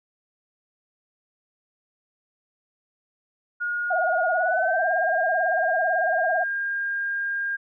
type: tone with pitch glide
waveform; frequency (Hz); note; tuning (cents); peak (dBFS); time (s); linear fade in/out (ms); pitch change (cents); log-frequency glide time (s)
sine; 1434 to 1609.6; F6 to G6; +45 to +45; -24; 3.6-7.57; 20; +200; 4.33-4.91
type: tone with vibrato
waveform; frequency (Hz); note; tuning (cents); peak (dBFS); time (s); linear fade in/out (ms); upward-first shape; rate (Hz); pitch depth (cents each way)
sine; 689; F5; -24; -21; 3.9-6.44; 10; sine; 18; 140
effects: none